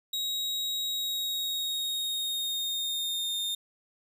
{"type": "tone with pitch glide", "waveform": "40% pulse", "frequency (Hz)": [3805, 3650], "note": ["A#7", "A#7"], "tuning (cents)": [35, -37], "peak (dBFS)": -28, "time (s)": [0.13, 3.55], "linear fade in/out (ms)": 5, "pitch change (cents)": -72, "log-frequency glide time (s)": [0.89, 3.36], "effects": []}